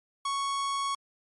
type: tone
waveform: 45% pulse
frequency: 1108.7 Hz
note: C#6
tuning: in tune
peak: -28 dBFS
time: 0.25-0.95 s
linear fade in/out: 5 ms
effects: MP3 48 kbps